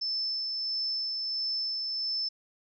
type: tone with tremolo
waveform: sine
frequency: 5274 Hz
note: E8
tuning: in tune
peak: -28 dBFS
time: 0.01-2.29 s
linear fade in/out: 10 ms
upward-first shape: sine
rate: 1.5 Hz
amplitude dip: 25%
effects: none